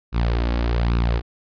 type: tone with flanger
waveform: sawtooth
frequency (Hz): 58.27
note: A#1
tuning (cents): 0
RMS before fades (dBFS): -20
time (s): 0.12-1.22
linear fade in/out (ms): 50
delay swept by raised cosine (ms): 0.75 to 3.65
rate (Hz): 1.2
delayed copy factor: +0.6
effects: resampled to 11025 Hz